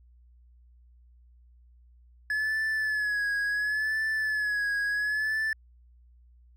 triangle tone with vibrato, 1705 Hz, G#6, 45 cents sharp, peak -24 dBFS, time 2.3-5.53 s, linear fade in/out 2 ms, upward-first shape sine, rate 0.71 Hz, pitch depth 54 cents each way, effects added 60 Hz sine -54 dBFS peak until 6.56 s

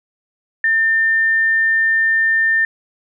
sine tone, 1800 Hz, A6, 39 cents sharp, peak -12 dBFS, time 0.64-2.65 s, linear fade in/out 2 ms, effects none

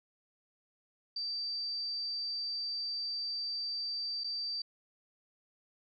sine tone with dropouts, 4656 Hz, D8, 16 cents flat, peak -34 dBFS, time 1.16-4.62 s, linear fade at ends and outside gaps 5 ms, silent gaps 4.237-4.242 s, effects none

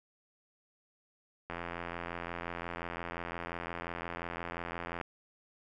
click train, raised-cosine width 0.5 ms, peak -23 dBFS, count 302, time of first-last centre 1.5-5.012 s, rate 85.7 Hz, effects none

